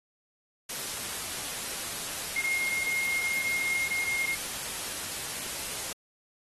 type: tone in noise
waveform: sine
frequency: 2138 Hz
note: C7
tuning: 37 cents sharp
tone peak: -27 dBFS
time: 2.36-4.35 s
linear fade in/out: 5 ms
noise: white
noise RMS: -35 dBFS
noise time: 0.69-5.93 s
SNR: +5 dB
effects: AAC 32 kbps